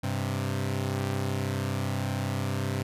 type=tone pair together; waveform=sawtooth; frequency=98.4 / 131.04 Hz; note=G2 / C3; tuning=+7 / +3 cents; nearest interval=perfect fourth; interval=496 cents; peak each=-26 / -27 dBFS; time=0.03-2.83 s; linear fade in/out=10 ms; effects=resampled to 32000 Hz